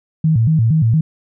sine tone with vibrato, 134.2 Hz, C3, 44 cents sharp, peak -10 dBFS, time 0.24-1.01 s, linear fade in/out 5 ms, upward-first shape square, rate 4.3 Hz, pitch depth 290 cents each way, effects none

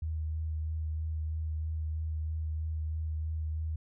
sine tone with vibrato, 78.6 Hz, D#2, 18 cents sharp, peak -31 dBFS, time 0.02-3.76 s, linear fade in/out 5 ms, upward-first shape sine, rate 3.1 Hz, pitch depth 16 cents each way, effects none

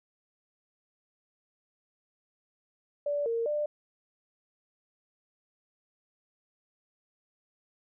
sine tone with pitch steps, 580 / 461.2 / 595 Hz, D5 / A#4 / D5, -22 / -19 / +22 cents, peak -27 dBFS, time 3.06-3.66 s, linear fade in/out 5 ms, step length 200 ms, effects none

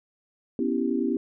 sine chord, C# half-diminished seventh, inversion third, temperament equal, 246.9 / 277.2 / 329.6 / 392 Hz, B3 / C#4 / E4 / G4, 0 / 0 / 0 / 0 cents, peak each -27 / -28 / -29 / -30 dBFS, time 0.59-1.17 s, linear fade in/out 2 ms, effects none

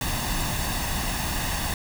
pink noise with comb filter, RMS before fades -27 dBFS, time 0.01-1.74 s, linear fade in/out 2 ms, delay 1.1 ms, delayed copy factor +0.6, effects none

